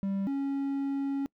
triangle tone pair in turn, 196 / 276.4 Hz, G3 / C#4, 0 / -5 cents, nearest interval tritone, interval 595 cents, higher second, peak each -26 dBFS, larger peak neither, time 0.03-0.27 / 0.27-1.26 s, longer second, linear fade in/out 0 ms, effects noise-tail reverb RT60 0.1 s tail -25 dB re dry

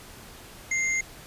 sine tone pair together, 2093 / 6645 Hz, C7 / G#8, 0 / 0 cents, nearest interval octave + minor sixth, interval 2000 cents, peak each -24 / -31 dBFS, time 0.71-1.01 s, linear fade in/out 5 ms, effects pink hiss -46 dBFS RMS until 1.26 s + resampled to 32000 Hz

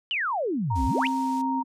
sine exponential two-way sweep, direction down then up, 3121 to 55 to 3121 Hz, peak -24 dBFS, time 0.11-1.07 s, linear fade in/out 0 ms, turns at 0.85 s
sine tone, 932.3 Hz, A#5, in tune, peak -26 dBFS, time 0.7-1.63 s, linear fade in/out 10 ms
blue noise, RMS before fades -41 dBFS, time 0.75-1.42 s, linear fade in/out 10 ms
sine tone with vibrato, 263 Hz, C4, 9 cents sharp, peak -26 dBFS, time 0.75-1.64 s, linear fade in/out 50 ms, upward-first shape sine, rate 3 Hz, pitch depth 9 cents each way
effects low-pass 7000 Hz 12 dB/octave

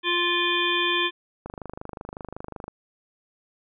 harmonic tone, 349.2 Hz, F4, in tune, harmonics 1 / 3 / 5 / 7 / 9 / 10, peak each -28 / -28 / -28 / -28 / -28 / -28 dBFS, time 0.03-1.11 s, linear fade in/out 50 ms
click train, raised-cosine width 1 ms, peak -21 dBFS, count 32, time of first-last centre 1.46-2.68 s, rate 25.4 Hz
effects none

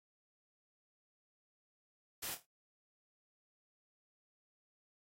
white noise with echo, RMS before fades -42 dBFS, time 2.22-2.35 s, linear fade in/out 10 ms, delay 27 ms, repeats 4, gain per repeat -9 dB, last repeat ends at 2.458 s, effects AAC 48 kbps

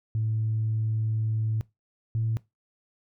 sine tone pair in turn, 110 / 112.25 Hz, A2 / A2, 0 / +35 cents, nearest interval unison, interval 35 cents, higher second, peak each -23 / -23 dBFS, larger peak neither, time 0.15-1.61 / 2.15-2.37 s, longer first, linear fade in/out 0 ms, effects noise-tail reverb RT60 0.2 s tail -21 dB re dry + tanh soft clip ceiling -19 dBFS

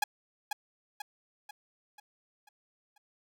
sawtooth tone with echo, 830.6 Hz, G#5, in tune, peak -21 dBFS, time 0.02-0.04 s, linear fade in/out 5 ms, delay 490 ms, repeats 6, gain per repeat -6 dB, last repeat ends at 2.98 s, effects none

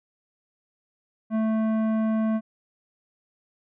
sine tone with tanh clipping, 220 Hz, A3, in tune, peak -23 dBFS, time 1.3-2.41 s, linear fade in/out 50 ms, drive 13 dB, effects none

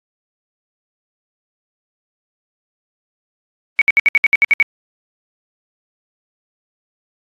sine tone bursts, 2243 Hz, C#7, 20 cents sharp, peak -7 dBFS, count 10, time 3.79-4.625 s, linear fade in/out 0 ms, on 25 ms, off 65 ms, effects AAC 32 kbps

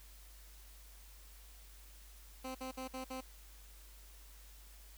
15% pulse tone bursts, 260 Hz, C4, 11 cents flat, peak -35 dBFS, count 5, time 2.44-3.21 s, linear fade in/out 10 ms, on 110 ms, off 55 ms, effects added 50 Hz sine -55 dBFS peak until 4.97 s + white hiss -61 dBFS RMS until 4.97 s

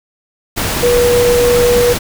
sine tone in noise, 484.1 Hz, B4, 35 cents flat, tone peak -8 dBFS, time 0.82-1.94 s, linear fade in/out 20 ms, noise pink, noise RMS -17 dBFS, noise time 0.56-1.99 s, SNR +6 dB, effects none

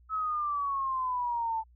sine exponential sweep, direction down, 1300 to 880 Hz, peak -28 dBFS, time 0.09-1.64 s, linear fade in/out 50 ms, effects added 60 Hz sine -56 dBFS peak until 1.75 s

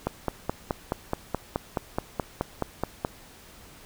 click train, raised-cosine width 1 ms, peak -11 dBFS, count 15, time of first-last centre 0.07-3.049 s, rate 4.7 Hz, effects pink hiss -50 dBFS RMS until 3.85 s

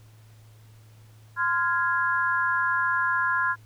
sine chord, F minor, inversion second, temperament equal with one note detuned, 1033.9 / 1396.9 / 1661.2 Hz, C6 / F6 / Ab6, -21 / 0 / 0 cents, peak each -26 dBFS, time 1.36-3.56 s, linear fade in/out 50 ms, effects added 109 Hz sine -49 dBFS peak until 3.65 s + pink hiss -60 dBFS RMS until 3.65 s

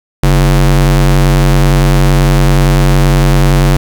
square ring-modulated tone, 92.5 Hz, F#2, in tune, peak -3 dBFS, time 0.23-3.77 s, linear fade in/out 5 ms, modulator 48.9 Hz, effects 7-bit

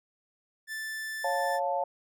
45% pulse tone, 1760 Hz, A6, in tune, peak -34 dBFS, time 0.67-1.6 s, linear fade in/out 50 ms
sine chord, Db augmented, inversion none, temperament equal with one note detuned, 554.4 / 703.7 / 880 Hz, Db5 / F5 / A5, 0 / +13 / 0 cents, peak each -31 dBFS, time 1.24-1.84 s, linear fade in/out 5 ms
effects none

